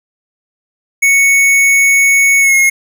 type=tone with pitch glide; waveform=square; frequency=2217 to 2161 Hz; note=C#7 to C#7; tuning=0 to -45 cents; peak=-7 dBFS; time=1.02-2.7 s; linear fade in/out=10 ms; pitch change=-45 cents; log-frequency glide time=2.4-2.54 s; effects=none